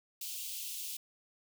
white high-pass noise, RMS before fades -41 dBFS, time 0.21-0.97 s, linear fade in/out 5 ms, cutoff 2600 Hz, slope 48 dB/octave, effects none

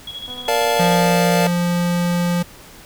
sine tone with tremolo, 3332 Hz, G#7, 5 cents sharp, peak -27 dBFS, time 0.07-1 s, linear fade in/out 5 ms, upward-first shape square, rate 13 Hz, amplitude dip 55%
click train, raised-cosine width 1 ms, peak -27 dBFS, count 222, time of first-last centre 0.28-1.168 s, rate 249 Hz
square chord, Bb major seventh, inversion none, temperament just, 466.2 / 582.7 / 699.2 / 874.1 Hz, Bb4 / D5 / F5 / A5, 0 / -14 / +2 / -12 cents, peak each -22 dBFS, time 0.48-1.47 s, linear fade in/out 2 ms
square tone, 174.61 Hz, F3, in tune, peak -17 dBFS, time 0.79-2.43 s, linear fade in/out 10 ms
effects pink hiss -42 dBFS RMS until 2.85 s

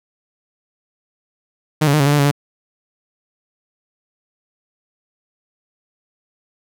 sawtooth tone with pitch steps, 154 / 141.2 / 152.5 / 138.8 / 144.4 / 147 / 141 / 144.1 Hz, D#3 / C#3 / D#3 / C#3 / D3 / D3 / C#3 / D3, -17 / +32 / -34 / +3 / -29 / +2 / +30 / -33 cents, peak -8 dBFS, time 1.81-2.314 s, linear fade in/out 10 ms, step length 63 ms, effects none

